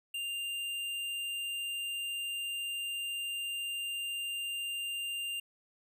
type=tone with hard clipping; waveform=triangle; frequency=2794 Hz; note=F7; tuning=in tune; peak=-36 dBFS; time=0.14-5.4 s; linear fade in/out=5 ms; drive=15 dB; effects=none